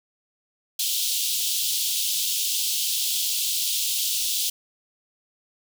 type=high-pass noise; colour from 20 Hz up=pink; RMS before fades=-25 dBFS; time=0.79-4.5 s; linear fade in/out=5 ms; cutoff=3000 Hz; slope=48 dB/octave; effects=none